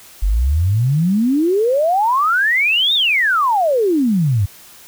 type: exponential two-way sweep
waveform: sine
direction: up then down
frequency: 44.97 to 3777 to 91.4 Hz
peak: -12 dBFS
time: 0.22-4.46 s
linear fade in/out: 10 ms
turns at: 2.94 s
effects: white hiss -42 dBFS RMS until 4.87 s